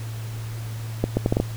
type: accelerating click train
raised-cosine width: 2 ms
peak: -6 dBFS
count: 6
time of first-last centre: 1.04-1.401 s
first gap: 130 ms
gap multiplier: 0.7
effects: added 112 Hz sine -29 dBFS peak until 1.56 s + pink hiss -42 dBFS RMS until 1.56 s